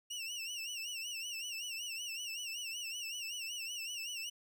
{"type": "tone with vibrato", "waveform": "25% pulse", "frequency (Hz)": 2794, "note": "F7", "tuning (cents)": 0, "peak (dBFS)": -36, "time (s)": [0.1, 4.3], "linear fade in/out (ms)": 10, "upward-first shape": "sine", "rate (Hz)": 5.3, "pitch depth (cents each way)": 110, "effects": []}